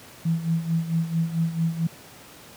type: tone with tremolo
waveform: sine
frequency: 164.81 Hz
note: E3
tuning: in tune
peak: -18 dBFS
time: 0.25-1.87 s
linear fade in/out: 5 ms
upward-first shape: sine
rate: 4.5 Hz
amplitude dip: 75%
effects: pink hiss -46 dBFS RMS until 2.56 s + high-pass 100 Hz 12 dB/octave